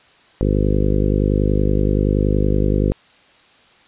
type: harmonic tone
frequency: 50.6 Hz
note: G#1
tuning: 44 cents flat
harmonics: 1 / 2 / 3 / 4 / 5 / 6 / 7 / 8 / 9 / 10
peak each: -18 / -21 / -23 / -24 / -25 / -26 / -26 / -27 / -28 / -28 dBFS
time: 0.41-2.92 s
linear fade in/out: 0 ms
effects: white hiss -51 dBFS RMS until 3.87 s + resampled to 8000 Hz